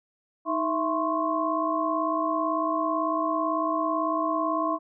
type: tone cluster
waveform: sine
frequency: 314.2 / 664 / 1038 / 1096 Hz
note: D#4 / E5 / C6 / C#6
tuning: +17 / +12 / -14 / -20 cents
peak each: -29 dBFS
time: 0.45-4.79 s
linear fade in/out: 50 ms
effects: none